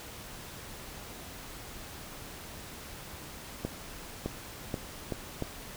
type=accelerating click train; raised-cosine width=2 ms; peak=-18 dBFS; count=5; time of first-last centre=3.65-5.423 s; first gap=610 ms; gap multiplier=0.79; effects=pink hiss -45 dBFS RMS until 5.76 s